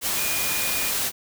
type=tone in noise; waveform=sine; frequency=2441 Hz; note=D#7; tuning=34 cents flat; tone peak=-31 dBFS; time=0.14-0.93 s; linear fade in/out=50 ms; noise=white; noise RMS=-25 dBFS; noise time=0.01-1.12 s; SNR=-9 dB; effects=none